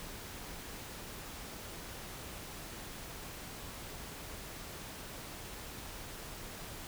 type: silence
effects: pink hiss -46 dBFS RMS until 6.87 s